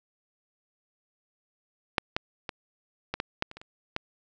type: clicks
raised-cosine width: 0.3 ms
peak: -6 / -10 / -17 / -14 / -13 / -10 / -27 / -28 / -30 / -13 dBFS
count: 10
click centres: 1.982 / 2.165 / 2.492 / 3.14 / 3.201 / 3.424 / 3.514 / 3.57 / 3.615 / 3.964 s
effects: resampled to 16000 Hz + 8-bit